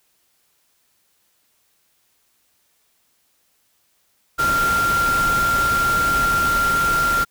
sine tone in noise, 1384 Hz, F6, 16 cents flat, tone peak -16 dBFS, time 4.38-7.25 s, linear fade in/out 20 ms, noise pink, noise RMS -26 dBFS, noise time 4.38-7.25 s, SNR +7 dB, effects white hiss -64 dBFS RMS until 7.3 s

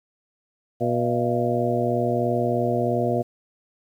harmonic tone with a mistuned harmonic, 121.1 Hz, B2, 34 cents flat, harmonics 1 / 2 / 3 / 4 / 5 / 6, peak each -27 / -27 / -27 / -27 / -27 / -27 dBFS, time 0.8-3.23 s, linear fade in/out 20 ms, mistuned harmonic 6, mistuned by -93 cents, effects 9-bit

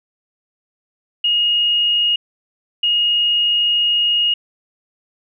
sine tone pair in turn, 2867 / 2867 Hz, F7 / F7, +45 / +45 cents, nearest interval unison, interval 0 cents, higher neither, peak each -13 dBFS, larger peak neither, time 1.24-2.16 / 2.83-4.34 s, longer second, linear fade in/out 5 ms, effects none

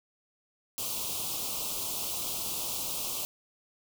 white band-stop noise, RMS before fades -34 dBFS, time 0.78-3.25 s, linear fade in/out 0 ms, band 1200 to 2600 Hz, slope 48 dB/octave, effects none

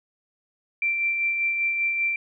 sine tone with tremolo, 2352 Hz, D7, 2 cents sharp, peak -20 dBFS, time 0.82-2.16 s, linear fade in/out 2 ms, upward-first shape sine, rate 5.1 Hz, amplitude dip 35%, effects none

